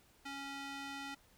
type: tone with band-pass filter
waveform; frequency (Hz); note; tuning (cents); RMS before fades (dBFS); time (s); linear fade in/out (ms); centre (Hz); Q
square; 277.2; C#4; 0; -45; 0.25-1.15; 10; 2400; 0.63
effects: pink hiss -67 dBFS RMS until 1.37 s